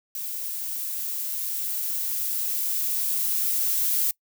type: noise with level ramp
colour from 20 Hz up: violet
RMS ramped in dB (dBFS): -32 to -23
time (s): 0.15-4.11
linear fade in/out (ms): 2
effects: noise-tail reverb RT60 0.1 s tail -24 dB re dry